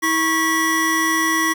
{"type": "tone cluster", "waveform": "square", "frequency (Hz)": [323, 1103, 1945], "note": ["E4", "C#6", "B6"], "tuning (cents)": [-35, -9, -27], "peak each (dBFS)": [-23, -22, -20], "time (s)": [0.02, 1.54], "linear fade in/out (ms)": 20, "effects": ["8-bit"]}